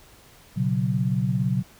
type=chord; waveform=sine; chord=B suspended second; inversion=none; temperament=equal with one note detuned; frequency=121 / 138.59 / 185 Hz; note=B2 / C#3 / F#3; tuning=-35 / 0 / 0 cents; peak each=-25 dBFS; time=0.56-1.63 s; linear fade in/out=20 ms; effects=pink hiss -52 dBFS RMS until 1.79 s